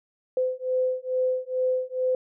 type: beating tone pair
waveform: sine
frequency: 510 / 512.3 Hz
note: C5 / C5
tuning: -44 / -37 cents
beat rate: 2.3 Hz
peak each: -26 / -26 dBFS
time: 0.37-2.15 s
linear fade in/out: 2 ms
effects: none